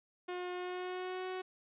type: tone with pitch glide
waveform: sawtooth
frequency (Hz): 359.4 to 371.2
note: F4 to F#4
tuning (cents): +50 to +6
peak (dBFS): -34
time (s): 0.28-1.42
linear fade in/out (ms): 10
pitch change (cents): +56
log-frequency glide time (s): 0.54-1.27
effects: resampled to 8000 Hz